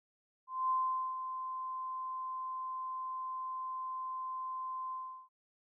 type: tone with ADSR envelope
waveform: sine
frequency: 1037 Hz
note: C6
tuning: 16 cents flat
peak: -28 dBFS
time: 0.47-5.29 s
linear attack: 230 ms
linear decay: 450 ms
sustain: -9 dB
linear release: 370 ms
effects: none